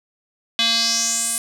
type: tone with band-pass filter sweep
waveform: square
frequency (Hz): 230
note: A#3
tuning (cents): -23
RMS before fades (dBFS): -20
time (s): 0.59-1.38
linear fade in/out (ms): 0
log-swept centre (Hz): 3500 to 9800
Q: 4.1
effects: none